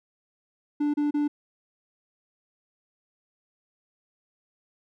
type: tone bursts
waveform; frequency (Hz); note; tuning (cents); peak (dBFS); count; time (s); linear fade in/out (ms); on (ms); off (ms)
triangle; 293.7; D4; 0; -20; 3; 0.8-1.28; 10; 140; 30
effects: none